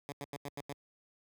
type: tone bursts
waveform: 10% pulse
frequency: 142.5 Hz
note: C#3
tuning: 48 cents sharp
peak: -31 dBFS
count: 6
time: 0.09-0.725 s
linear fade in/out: 0 ms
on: 30 ms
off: 91 ms
effects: high-pass 80 Hz 12 dB/octave